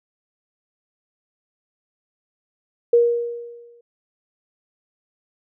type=tone with exponential decay; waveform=sine; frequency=473.2 Hz; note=A#4; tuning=26 cents sharp; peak=-9 dBFS; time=2.93-3.81 s; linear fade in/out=5 ms; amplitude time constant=190 ms; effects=none